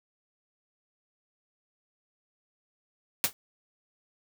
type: noise with exponential decay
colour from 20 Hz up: white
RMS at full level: -20 dBFS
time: 3.24-3.33 s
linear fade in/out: 0 ms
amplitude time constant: 19 ms
effects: none